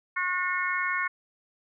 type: harmonic tone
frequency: 362.5 Hz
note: F#4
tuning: 35 cents flat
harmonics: 3 / 4 / 5 / 6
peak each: -31 / -31 / -31 / -31 dBFS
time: 0.16-1.08 s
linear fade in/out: 10 ms
effects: none